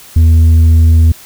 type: tone with tanh clipping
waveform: sine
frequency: 81.2 Hz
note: E2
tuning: 26 cents flat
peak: -4 dBFS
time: 0.16-1.12 s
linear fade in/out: 5 ms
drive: 4 dB
effects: white hiss -36 dBFS RMS until 1.25 s

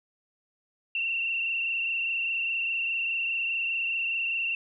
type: tone with frequency modulation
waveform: sine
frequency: 2717 Hz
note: F7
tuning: 48 cents flat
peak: -26 dBFS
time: 0.95-4.55 s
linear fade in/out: 2 ms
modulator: 24.9 Hz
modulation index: 2.5
effects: none

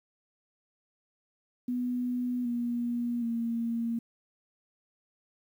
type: tone with pitch steps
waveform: sine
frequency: 246.9 / 239.2 / 231.7 Hz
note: B3 / A#3 / A#3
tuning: 0 / +45 / -10 cents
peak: -28 dBFS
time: 1.68-3.99 s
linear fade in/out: 5 ms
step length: 770 ms
effects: 10-bit

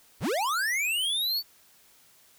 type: linear sweep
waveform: square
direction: up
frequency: 43.65 to 4573 Hz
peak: -26 dBFS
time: 0.2-1.43 s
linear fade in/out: 50 ms
effects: white hiss -59 dBFS RMS until 2.38 s

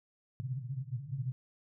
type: band-pass noise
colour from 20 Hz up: pink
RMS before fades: -38 dBFS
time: 0.4-1.32 s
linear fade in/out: 0 ms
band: 120 to 140 Hz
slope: 96 dB/octave
effects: none

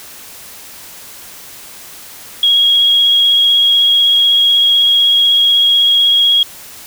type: tone with vibrato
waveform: sine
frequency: 3297 Hz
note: G#7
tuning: 13 cents flat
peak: -7 dBFS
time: 2.43-6.43 s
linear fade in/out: 2 ms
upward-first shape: sine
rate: 16 Hz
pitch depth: 17 cents each way
effects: white hiss -34 dBFS RMS until 6.86 s

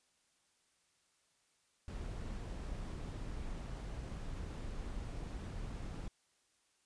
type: noise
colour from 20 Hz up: brown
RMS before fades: -43 dBFS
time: 1.88-6.08 s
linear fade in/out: 0 ms
effects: white hiss -75 dBFS RMS until 6.85 s + resampled to 22050 Hz

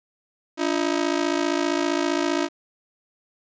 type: ring-modulated tone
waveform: sawtooth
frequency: 317.7 Hz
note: D#4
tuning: 36 cents sharp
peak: -14 dBFS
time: 0.57-2.49 s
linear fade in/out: 50 ms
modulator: 27.6 Hz
effects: resampled to 16000 Hz + 9-bit

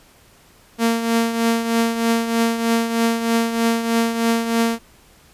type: tone with tremolo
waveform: sawtooth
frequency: 230 Hz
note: A#3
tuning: 23 cents flat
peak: -10 dBFS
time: 0.78-4.79 s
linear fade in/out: 50 ms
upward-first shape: triangle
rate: 3.2 Hz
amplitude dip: 65%
effects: pink hiss -51 dBFS RMS until 5.33 s + resampled to 32000 Hz

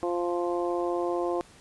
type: harmonic tone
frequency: 174.61 Hz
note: F3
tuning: in tune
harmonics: 2 / 3 / 4 / 5 / 6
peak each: -28 / -32 / -33 / -39 / -37 dBFS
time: 0.03-1.41 s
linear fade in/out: 0 ms
effects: pink hiss -54 dBFS RMS until 1.6 s + resampled to 24000 Hz

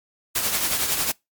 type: noise with tremolo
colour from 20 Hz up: white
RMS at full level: -21 dBFS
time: 0.35-1.12 s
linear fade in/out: 10 ms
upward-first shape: triangle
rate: 11 Hz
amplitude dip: 55%
effects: noise-tail reverb RT60 0.2 s tail -25 dB re dry + MP3 96 kbps

